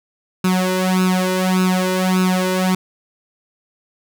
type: tone with flanger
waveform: sawtooth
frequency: 185 Hz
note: F#3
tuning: in tune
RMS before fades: -17 dBFS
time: 0.44-2.75 s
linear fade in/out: 5 ms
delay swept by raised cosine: 0.76 to 2.06 ms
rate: 1.7 Hz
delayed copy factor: +0.95
effects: none